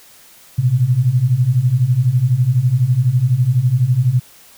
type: beating tone pair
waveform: sine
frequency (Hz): 118 / 130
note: A#2 / C3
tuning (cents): +22 / -11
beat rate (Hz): 12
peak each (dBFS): -16 / -13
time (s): 0.58-4.2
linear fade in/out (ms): 10
effects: white hiss -45 dBFS RMS until 4.57 s